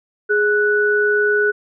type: tone pair together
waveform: sine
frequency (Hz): 416 / 1480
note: G#4 / F#6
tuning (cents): +3 / 0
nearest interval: octave + minor seventh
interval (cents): 2197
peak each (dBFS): -16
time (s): 0.29-1.52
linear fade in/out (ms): 20
effects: none